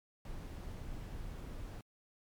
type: noise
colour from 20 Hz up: brown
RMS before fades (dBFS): -44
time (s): 0.25-1.81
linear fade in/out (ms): 2
effects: MP3 96 kbps